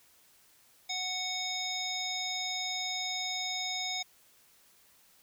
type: harmonic tone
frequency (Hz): 740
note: F#5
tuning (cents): 0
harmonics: 1 / 3 / 5 / 7 / 9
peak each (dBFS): -41 / -39 / -36 / -39 / -41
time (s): 0.89-4.03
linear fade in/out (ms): 10
effects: white hiss -63 dBFS RMS until 5.22 s